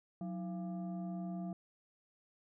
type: tone with frequency modulation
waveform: sine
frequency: 182.5 Hz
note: F#3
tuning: 24 cents flat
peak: -38 dBFS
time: 0.21-1.53 s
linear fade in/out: 2 ms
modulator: 503 Hz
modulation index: 0.65
effects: none